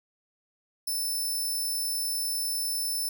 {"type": "tone", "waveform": "10% pulse", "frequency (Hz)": 5290, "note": "E8", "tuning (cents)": 5, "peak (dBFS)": -22, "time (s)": [0.87, 3.09], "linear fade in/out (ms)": 5, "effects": []}